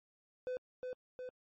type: tone with echo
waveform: triangle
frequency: 505 Hz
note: B4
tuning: 39 cents sharp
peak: -34 dBFS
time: 0.47-0.57 s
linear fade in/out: 0 ms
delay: 360 ms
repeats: 2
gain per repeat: -3 dB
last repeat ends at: 1.29 s
effects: MP3 32 kbps